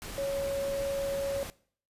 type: tone in noise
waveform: sine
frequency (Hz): 554.4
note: C#5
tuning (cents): 0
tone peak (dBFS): -29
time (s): 0.18-1.43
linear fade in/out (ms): 0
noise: pink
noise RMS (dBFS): -41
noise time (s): 0.02-1.5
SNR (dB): +9
effects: noise-tail reverb RT60 0.5 s tail -20 dB re dry + resampled to 32000 Hz